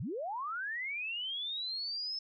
sine linear sweep, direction up, 88.4 to 5274 Hz, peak -35 dBFS, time 0-2.19 s, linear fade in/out 5 ms, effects none

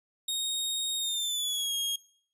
sawtooth tone with pitch glide, 3729 to 3265 Hz, A#7 to G#7, 0 to -30 cents, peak -26 dBFS, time 0.28-1.96 s, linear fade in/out 5 ms, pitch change -230 cents, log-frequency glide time 0.98-1.74 s, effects noise-tail reverb RT60 0.6 s tail -23 dB re dry + resampled to 32000 Hz

